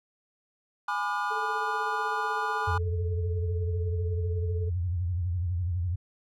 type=chord; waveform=triangle; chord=G# diminished seventh; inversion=none; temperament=just; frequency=830.6 / 996.7 / 1196.1 / 1435.3 Hz; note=G#5 / B5 / D6 / F6; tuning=0 / +16 / +31 / +47 cents; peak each=-31 dBFS; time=0.88-2.78 s; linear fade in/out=5 ms
type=tone with tremolo; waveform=sine; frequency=436.2 Hz; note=A4; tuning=15 cents flat; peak=-34 dBFS; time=1.3-4.7 s; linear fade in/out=20 ms; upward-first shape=sine; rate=16 Hz; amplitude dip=55%
type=tone with vibrato; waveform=sine; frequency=88.2 Hz; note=F2; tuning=18 cents sharp; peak=-26 dBFS; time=2.67-5.96 s; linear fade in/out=10 ms; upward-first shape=sine; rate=12 Hz; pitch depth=110 cents each way
effects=none